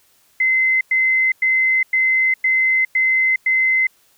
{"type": "tone bursts", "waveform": "sine", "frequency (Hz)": 2058, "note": "C7", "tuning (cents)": -29, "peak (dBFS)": -13, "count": 7, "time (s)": [0.4, 3.87], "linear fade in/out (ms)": 5, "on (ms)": 410, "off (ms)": 100, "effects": ["white hiss -57 dBFS RMS until 4.17 s"]}